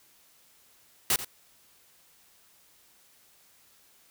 white noise with echo, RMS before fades -24 dBFS, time 1.1-1.16 s, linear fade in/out 2 ms, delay 87 ms, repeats 1, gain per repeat -13 dB, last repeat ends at 1.247 s, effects white hiss -61 dBFS RMS until 4.1 s

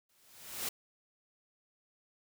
white noise with exponential growth, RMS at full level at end -34 dBFS, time 0.09-0.69 s, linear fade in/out 5 ms, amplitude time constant 130 ms, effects none

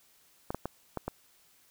clicks, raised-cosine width 1 ms, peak -19 dBFS, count 5, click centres 0.505 / 0.546 / 0.656 / 0.973 / 1.08 s, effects white hiss -64 dBFS RMS until 1.7 s

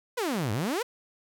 sawtooth exponential two-way sweep, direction down then up, 523.3 to 98 to 523.3 Hz, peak -23 dBFS, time 0.17-0.83 s, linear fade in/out 10 ms, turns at 0.52 s, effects none

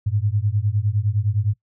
sine beating tone pair, 99.3 / 109.1 Hz, G2 / A2, +23 / -14 cents, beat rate 9.8 Hz, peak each -21 dBFS, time 0.06-1.54 s, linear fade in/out 10 ms, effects noise-tail reverb RT60 0.1 s tail -20 dB re dry

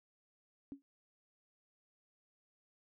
sine tone with exponential decay, 277.2 Hz, C#4, in tune, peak -39 dBFS, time 0.72-0.82 s, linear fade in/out 0 ms, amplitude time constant 21 ms, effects none

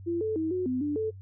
sine tone with pitch steps, 340.8 / 436.4 / 319.4 / 365.8 / 254.5 / 294 / 437.5 Hz, F4 / A4 / D#4 / F#4 / C4 / D4 / A4, -42 / -14 / +45 / -20 / -48 / +2 / -10 cents, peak -26 dBFS, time 0.06-1.11 s, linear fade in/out 20 ms, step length 150 ms, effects noise-tail reverb RT60 0.1 s tail -24 dB re dry + added 96 Hz sine -42 dBFS peak until 1.21 s

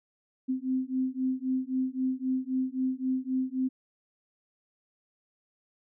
sine beating tone pair, 257.5 / 261.3 Hz, C4 / C4, -28 / -2 cents, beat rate 3.8 Hz, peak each -30 dBFS, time 0.48-3.69 s, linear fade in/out 20 ms, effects none

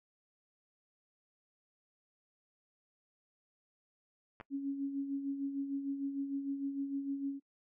clicks, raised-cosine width 0.5 ms, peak -32 dBFS, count 2, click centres 4.401 / 4.41 s
sine tone with tremolo, 277.2 Hz, C#4, in tune, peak -32 dBFS, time 4.5-7.4 s, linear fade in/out 50 ms, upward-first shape sine, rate 6.6 Hz, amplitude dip 55%
effects noise-tail reverb RT60 0.1 s tail -24 dB re dry

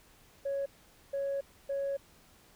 sine tone bursts at uneven times, 554.4 Hz, C#5, in tune, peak -29 dBFS, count 3, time 0.45-0.66 / 1.13-1.41 / 1.69-1.97 s, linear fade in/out 10 ms, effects tanh soft clip ceiling -28 dBFS + pink hiss -61 dBFS RMS until 2.55 s

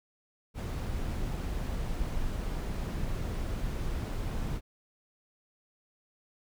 brown noise, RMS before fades -33 dBFS, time 0.54-4.61 s, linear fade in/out 50 ms, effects none

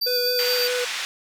square tone with tremolo, 4659 Hz, D8, 15 cents flat, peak -21 dBFS, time 0.01-0.68 s, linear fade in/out 10 ms, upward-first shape triangle, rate 8.4 Hz, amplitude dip 40%
square tone with vibrato, 493.9 Hz, B4, in tune, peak -24 dBFS, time 0.06-0.85 s, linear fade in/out 10 ms, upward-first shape square, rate 4.8 Hz, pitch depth 10 cents each way
pink band-pass noise, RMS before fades -29 dBFS, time 0.39-1.05 s, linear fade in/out 0 ms, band 1800 to 5100 Hz, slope 12 dB/octave
effects none

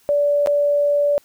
sine tone with dropouts, 579 Hz, D5, 25 cents flat, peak -14 dBFS, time 0.09-1.18 s, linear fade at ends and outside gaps 0 ms, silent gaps 0.461-0.472 s, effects white hiss -56 dBFS RMS until 1.24 s

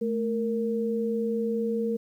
sine tone pair together, 218.9 / 463.8 Hz, A3 / A#4, -9 / -9 cents, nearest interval octave + minor second, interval 1300 cents, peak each -28 / -27 dBFS, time 0.01-1.97 s, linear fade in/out 10 ms, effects 10-bit

